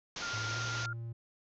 white low-pass noise, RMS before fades -41 dBFS, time 0.16-0.86 s, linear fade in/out 2 ms, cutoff 6500 Hz, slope 96 dB/octave
sine tone with vibrato, 1398 Hz, F6, 1 cent sharp, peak -37 dBFS, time 0.22-0.93 s, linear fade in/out 2 ms, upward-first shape triangle, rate 12 Hz, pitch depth 15 cents each way
triangle tone with pitch glide, 110 to 115.94 Hz, A2 to A#2, 0 to -9 cents, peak -36 dBFS, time 0.33-1.13 s, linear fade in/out 10 ms, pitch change +91 cents, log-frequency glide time 0.51-0.57 s
effects none

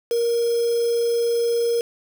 sine tone with quantisation, 469.4 Hz, A#4, 12 cents sharp, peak -18 dBFS, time 0.11-1.81 s, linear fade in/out 2 ms, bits 5, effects none

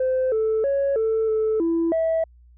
sine tone with pitch steps, 517 / 439.3 / 555 / 443.7 / 436.9 / 332.6 / 651 Hz, C5 / A4 / C#5 / A4 / A4 / E4 / E5, -21 / -3 / +2 / +14 / -12 / +16 / -22 cents, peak -17 dBFS, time 0-2.24 s, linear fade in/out 5 ms, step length 320 ms, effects tanh soft clip ceiling -16 dBFS + added 60 Hz sine -48 dBFS peak until 2.57 s

